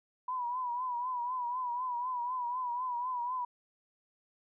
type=tone with vibrato; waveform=sine; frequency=987.8 Hz; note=B5; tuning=in tune; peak=-32 dBFS; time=0.28-3.45 s; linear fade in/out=5 ms; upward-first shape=triangle; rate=4 Hz; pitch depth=82 cents each way; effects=none